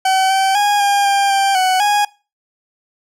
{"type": "tone with pitch steps", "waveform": "40% pulse", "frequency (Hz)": [761, 771, 822, 806, 797, 787, 746, 826], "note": ["F#5", "G5", "G#5", "G5", "G5", "G5", "F#5", "G#5"], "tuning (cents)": [48, -29, -18, 48, 28, 7, 14, -10], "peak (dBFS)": -11, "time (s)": [0.05, 2.05], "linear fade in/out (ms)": 5, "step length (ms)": 250, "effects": ["noise-tail reverb RT60 0.3 s tail -22 dB re dry", "low-pass 11000 Hz 12 dB/octave"]}